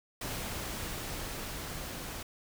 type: noise with level ramp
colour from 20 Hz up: pink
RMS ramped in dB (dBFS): -37 to -41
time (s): 0.21-2.23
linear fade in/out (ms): 5
effects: none